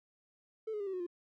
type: tone with pitch steps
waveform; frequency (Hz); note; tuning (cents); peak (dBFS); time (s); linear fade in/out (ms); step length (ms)
triangle; 440 / 420.1 / 401.2 / 383 / 365.7 / 349.2; A4 / G#4 / G4 / G4 / F#4 / F4; 0 / +20 / +40 / -40 / -20 / 0; -32; 0.67-1.066; 10; 66
effects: tanh soft clip ceiling -32 dBFS